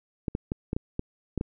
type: clicks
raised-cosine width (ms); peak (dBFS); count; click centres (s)
3; -15; 8; 0.282 / 0.351 / 0.519 / 0.731 / 0.765 / 0.994 / 1.377 / 1.411
effects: none